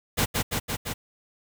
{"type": "noise with echo", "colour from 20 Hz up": "pink", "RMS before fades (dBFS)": -23, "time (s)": [0.17, 0.26], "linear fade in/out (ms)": 20, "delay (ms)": 170, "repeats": 4, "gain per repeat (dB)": -2, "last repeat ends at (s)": 0.94, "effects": []}